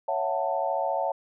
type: chord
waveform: sine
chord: F# minor seventh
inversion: second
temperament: just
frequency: 555 / 666 / 740 / 888 Hz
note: C#5 / E5 / F#5 / A5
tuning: +2 / +18 / 0 / +16 cents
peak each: -30 dBFS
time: 0.08-1.12 s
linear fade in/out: 5 ms
effects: none